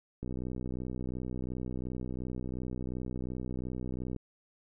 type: click train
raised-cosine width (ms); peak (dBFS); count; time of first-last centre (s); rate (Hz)
3; -25; 248; 0.23-4.163; 62.8
effects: none